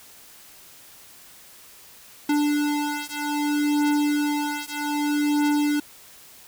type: beating tone pair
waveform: square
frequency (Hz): 293.7 / 294.33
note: D4 / D4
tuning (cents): 0 / +4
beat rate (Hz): 0.63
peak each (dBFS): -25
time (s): 2.29-5.8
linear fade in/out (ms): 5
effects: white hiss -48 dBFS RMS until 6.47 s